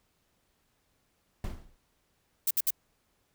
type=noise with exponential decay; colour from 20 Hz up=brown; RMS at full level=-28 dBFS; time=1.44-1.77 s; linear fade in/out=2 ms; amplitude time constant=71 ms
type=noise bursts; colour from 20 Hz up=violet; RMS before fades=-26 dBFS; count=3; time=2.47-2.706 s; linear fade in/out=5 ms; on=38 ms; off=61 ms
effects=pink hiss -73 dBFS RMS until 3.34 s